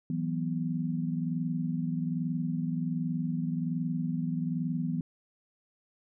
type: chord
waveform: sine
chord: E suspended second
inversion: none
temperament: equal with one note detuned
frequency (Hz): 164.81 / 186.07 / 246.9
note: E3 / F#3 / B3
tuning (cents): 0 / +10 / 0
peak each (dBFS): -31 / -36 / -33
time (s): 0.1-5.01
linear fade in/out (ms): 2
effects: none